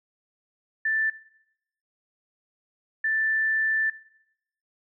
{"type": "tone bursts at uneven times", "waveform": "sine", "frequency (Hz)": 1766, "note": "A6", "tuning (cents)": 6, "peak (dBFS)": -22, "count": 2, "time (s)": [[0.85, 1.1], [3.04, 3.9]], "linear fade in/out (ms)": 5, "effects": ["noise-tail reverb RT60 0.8 s tail -19 dB re dry"]}